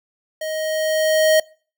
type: tone with level ramp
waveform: square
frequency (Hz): 627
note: D#5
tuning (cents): +13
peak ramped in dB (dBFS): -25 to -12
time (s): 0.41-1.4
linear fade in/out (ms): 5
effects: noise-tail reverb RT60 0.4 s tail -24 dB re dry